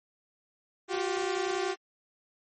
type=tone pair together; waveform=sawtooth; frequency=355.7 / 386.2 Hz; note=F4 / G4; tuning=+32 / -26 cents; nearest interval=minor second; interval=142 cents; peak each=-28 / -27 dBFS; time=0.88-1.76 s; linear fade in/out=50 ms; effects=MP3 32 kbps